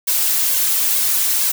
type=noise with flanger; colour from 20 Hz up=blue; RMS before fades=-17 dBFS; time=0.07-1.52 s; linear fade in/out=10 ms; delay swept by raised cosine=1.8 to 4.6 ms; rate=2.2 Hz; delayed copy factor=+1; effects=none